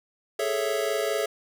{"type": "chord", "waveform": "square", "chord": "A major seventh", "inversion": "third", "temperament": "equal", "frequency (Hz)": [415.3, 440, 554.4, 659.3], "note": ["G#4", "A4", "C#5", "E5"], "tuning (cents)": [0, 0, 0, 0], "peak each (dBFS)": -31, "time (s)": [0.39, 1.26], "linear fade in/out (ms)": 5, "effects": []}